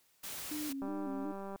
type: noise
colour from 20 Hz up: white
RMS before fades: -43 dBFS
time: 0.23-0.73 s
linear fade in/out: 10 ms
type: tone with vibrato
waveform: sine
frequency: 286.4 Hz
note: D4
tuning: 43 cents flat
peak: -37 dBFS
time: 0.51-1.32 s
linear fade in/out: 5 ms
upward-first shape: square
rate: 2.7 Hz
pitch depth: 83 cents each way
type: click train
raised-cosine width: 1 ms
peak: -31 dBFS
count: 146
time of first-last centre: 0.82-1.56 s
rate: 196 Hz
effects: white hiss -70 dBFS RMS until 1.6 s